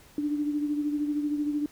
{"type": "beating tone pair", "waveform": "sine", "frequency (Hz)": [293.7, 306.7], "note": ["D4", "D#4"], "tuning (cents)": [0, -25], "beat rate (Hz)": 13, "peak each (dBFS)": [-26, -35], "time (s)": [0.18, 1.66], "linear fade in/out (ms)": 2, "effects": ["pink hiss -55 dBFS RMS until 1.71 s"]}